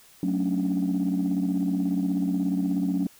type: chord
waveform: sine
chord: D major seventh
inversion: first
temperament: equal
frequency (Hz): 185 / 220 / 277.2 / 293.7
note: F#3 / A3 / C#4 / D4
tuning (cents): 0 / 0 / 0 / 0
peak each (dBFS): -25 / -31 / -25 / -31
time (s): 0.23-3.07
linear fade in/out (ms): 2
effects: tanh soft clip ceiling -17 dBFS + white hiss -54 dBFS RMS until 3.19 s